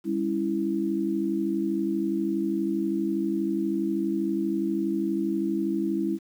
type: chord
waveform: sine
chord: C# diminished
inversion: second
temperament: equal with one note detuned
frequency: 200.8 / 277.2 / 329.6 Hz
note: G3 / C#4 / E4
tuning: +42 / 0 / 0 cents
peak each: -29 / -31 / -26 dBFS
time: 0.04-6.19 s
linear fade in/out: 50 ms
effects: 9-bit